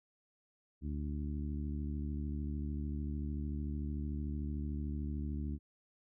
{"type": "harmonic tone", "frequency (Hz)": 73.42, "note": "D2", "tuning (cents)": 0, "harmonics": [1, 2, 3, 4, 5], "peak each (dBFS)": [-37, -44, -43, -46, -56], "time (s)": [0.81, 5.59], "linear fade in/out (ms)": 50, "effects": []}